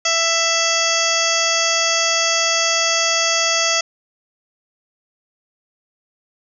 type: harmonic tone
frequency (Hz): 663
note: E5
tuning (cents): +10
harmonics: 1 / 2 / 3 / 4 / 5 / 7 / 8 / 9 / 10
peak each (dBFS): -24 / -24 / -24 / -24 / -24 / -24 / -24 / -24 / -24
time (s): 0.05-3.81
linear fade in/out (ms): 5
effects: none

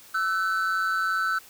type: tone pair together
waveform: triangle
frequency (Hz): 1324 / 1506.9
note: E6 / F#6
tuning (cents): +7 / +31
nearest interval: major second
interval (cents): 224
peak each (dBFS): -24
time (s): 0.14-1.39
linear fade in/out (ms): 10
effects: white hiss -50 dBFS RMS until 1.49 s

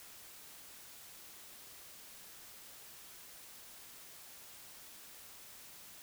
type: silence
effects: white hiss -54 dBFS RMS until 6.02 s

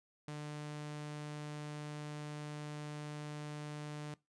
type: tone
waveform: sawtooth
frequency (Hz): 149.2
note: D3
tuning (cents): +28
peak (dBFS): -38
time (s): 0.28-4.14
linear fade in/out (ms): 2
effects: noise-tail reverb RT60 0.2 s tail -20 dB re dry + resampled to 22050 Hz

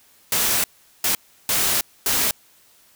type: noise bursts at uneven times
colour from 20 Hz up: white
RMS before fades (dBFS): -20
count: 4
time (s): 0.32-0.64 / 1.04-1.15 / 1.49-1.81 / 2.06-2.31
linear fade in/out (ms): 2
effects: white hiss -55 dBFS RMS until 2.95 s

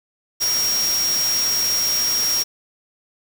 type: tone in noise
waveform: sine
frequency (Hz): 5600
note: F8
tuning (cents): +4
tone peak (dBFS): -18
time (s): 0.4-2.44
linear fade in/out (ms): 20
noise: white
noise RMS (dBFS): -26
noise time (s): 0.4-2.44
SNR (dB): +5
effects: none

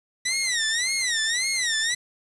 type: tone with vibrato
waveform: 15% pulse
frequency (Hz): 1948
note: B6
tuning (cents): -24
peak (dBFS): -16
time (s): 0.25-1.95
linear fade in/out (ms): 10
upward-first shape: sine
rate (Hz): 1.8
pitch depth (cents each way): 180
effects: resampled to 24000 Hz + 7-bit

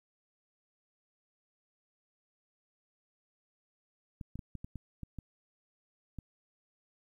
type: clicks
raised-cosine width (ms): 5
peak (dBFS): -29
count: 9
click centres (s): 4.212 / 4.356 / 4.392 / 4.553 / 4.645 / 4.757 / 5.033 / 5.187 / 6.187
effects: 11-bit

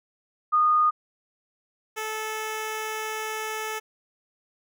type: tone pair in turn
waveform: sine / 10% pulse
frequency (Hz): 1229 / 435.5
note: D#6 / A4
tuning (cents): -22 / -18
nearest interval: octave + tritone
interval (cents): 1796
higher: first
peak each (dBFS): -17 / -21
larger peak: first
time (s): 0.52-0.91 / 1.96-3.8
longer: second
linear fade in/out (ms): 20
effects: none

